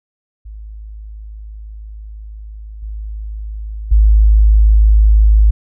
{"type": "tone with level steps", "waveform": "sine", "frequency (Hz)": 53, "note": "G#1", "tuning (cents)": 36, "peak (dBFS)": [-28, -22, -5], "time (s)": [0.45, 5.51], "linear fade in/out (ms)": 10, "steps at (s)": [2.82, 3.91], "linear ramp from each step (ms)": 10, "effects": []}